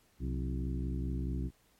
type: harmonic tone with a mistuned harmonic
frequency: 64.8 Hz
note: C2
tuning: 16 cents flat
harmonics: 1 / 2 / 3 / 4 / 5 / 6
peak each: -34 / -39 / -41 / -42 / -45 / -51 dBFS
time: 0.19-1.51 s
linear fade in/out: 50 ms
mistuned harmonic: 3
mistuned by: -120 cents
effects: pink hiss -68 dBFS RMS until 1.79 s + MP3 64 kbps